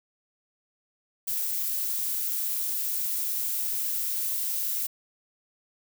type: noise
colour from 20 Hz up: violet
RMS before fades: -29 dBFS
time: 1.27-4.87 s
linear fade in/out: 10 ms
effects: none